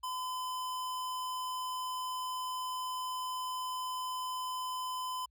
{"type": "tone", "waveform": "square", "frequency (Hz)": 1016, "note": "B5", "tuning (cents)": 49, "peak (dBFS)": -36, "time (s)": [0.03, 5.26], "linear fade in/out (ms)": 10, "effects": ["added 60 Hz sine -69 dBFS peak until 5.3 s"]}